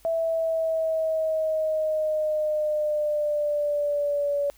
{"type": "linear sweep", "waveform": "sine", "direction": "down", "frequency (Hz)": [659.3, 570], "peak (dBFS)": -22, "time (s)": [0.05, 4.5], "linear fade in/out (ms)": 0, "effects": ["added 50 Hz sine -57 dBFS peak until 4.57 s", "white hiss -58 dBFS RMS until 4.57 s"]}